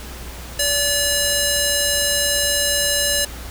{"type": "tone with band-pass filter", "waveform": "square", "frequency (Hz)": 576, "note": "D5", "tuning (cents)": -34, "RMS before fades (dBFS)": -19, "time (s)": [0.59, 3.25], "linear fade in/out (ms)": 5, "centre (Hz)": 8300, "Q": 0.67, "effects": ["added 60 Hz sine -34 dBFS peak until 3.5 s", "pink hiss -36 dBFS RMS until 3.5 s"]}